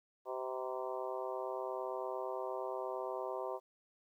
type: harmonic tone with a mistuned harmonic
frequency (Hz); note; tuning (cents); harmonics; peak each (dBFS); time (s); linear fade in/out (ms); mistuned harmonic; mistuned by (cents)
128.7; C3; -28; 3 / 4 / 5 / 6 / 7 / 8 / 9; -43 / -43 / -43 / -48 / -46 / -47 / -52; 0.25-3.6; 50; 7; +53
effects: 12-bit